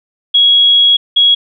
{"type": "tone pair in turn", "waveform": "sine", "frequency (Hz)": [3322, 3322], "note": ["G#7", "G#7"], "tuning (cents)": [0, 0], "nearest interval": "unison", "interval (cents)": 0, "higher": "neither", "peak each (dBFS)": -5, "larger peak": "neither", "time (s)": [[0.34, 0.97], [1.16, 1.35]], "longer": "first", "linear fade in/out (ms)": 10, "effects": []}